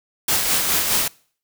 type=noise with tremolo; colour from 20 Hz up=white; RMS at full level=-18 dBFS; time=0.28-1.08 s; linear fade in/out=5 ms; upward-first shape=sine; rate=4.8 Hz; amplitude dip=40%; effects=noise-tail reverb RT60 0.5 s tail -24 dB re dry